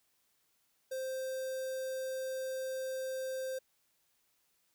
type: tone with notch filter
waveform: square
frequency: 523.3 Hz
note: C5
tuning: in tune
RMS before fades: -38 dBFS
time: 0.91-3.59 s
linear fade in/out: 10 ms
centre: 2400 Hz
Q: 0.73
effects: white hiss -75 dBFS RMS until 4.74 s